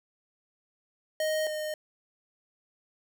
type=tone pair in turn; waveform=square; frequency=622.3 / 613.7 Hz; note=D#5 / D#5; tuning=0 / -24 cents; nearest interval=unison; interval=24 cents; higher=first; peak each=-27 / -32 dBFS; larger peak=first; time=1.2-1.47 / 1.47-1.74 s; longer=neither; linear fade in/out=2 ms; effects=none